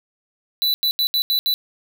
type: tone bursts at uneven times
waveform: square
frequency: 3972 Hz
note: B7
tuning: 9 cents sharp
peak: -17 dBFS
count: 6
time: 0.62-0.74 / 0.83-0.91 / 0.99-1.07 / 1.14-1.22 / 1.3-1.39 / 1.46-1.54 s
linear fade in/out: 0 ms
effects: none

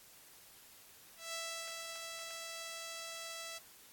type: tone with ADSR envelope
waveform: 5% pulse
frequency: 661 Hz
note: E5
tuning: 5 cents sharp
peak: -28 dBFS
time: 1.17-3.59 s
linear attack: 160 ms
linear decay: 470 ms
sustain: -4 dB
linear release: 18 ms
effects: white hiss -59 dBFS RMS until 3.92 s + AAC 64 kbps

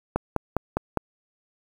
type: click train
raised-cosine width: 1 ms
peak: -8 dBFS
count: 5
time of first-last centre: 0.16-0.973 s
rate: 4.92 Hz
effects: 7-bit

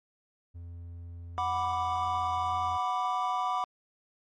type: tone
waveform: triangle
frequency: 85.7 Hz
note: F2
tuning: 32 cents flat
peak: -38 dBFS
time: 0.54-2.78 s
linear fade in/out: 20 ms
type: chord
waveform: triangle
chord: B minor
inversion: second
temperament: equal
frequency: 740 / 987.8 / 1174.7 Hz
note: F#5 / B5 / D6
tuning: 0 / 0 / 0 cents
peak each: -30 / -30 / -30 dBFS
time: 1.38-3.64 s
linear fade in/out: 0 ms
effects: MP3 32 kbps

